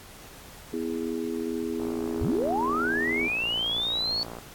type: harmonic tone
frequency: 82.41 Hz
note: E2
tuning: in tune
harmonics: 3 / 4 / 5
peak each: -32 / -32 / -32 dBFS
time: 0.73-3.28 s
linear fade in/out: 5 ms
type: click train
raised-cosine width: 1 ms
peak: -25 dBFS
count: 151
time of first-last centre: 1.8-4.386 s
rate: 58 Hz
type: linear sweep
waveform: sine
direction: up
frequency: 46.76 to 4466 Hz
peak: -25 dBFS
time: 2.21-4.23 s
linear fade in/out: 0 ms
effects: pink hiss -47 dBFS RMS until 4.54 s + AAC 64 kbps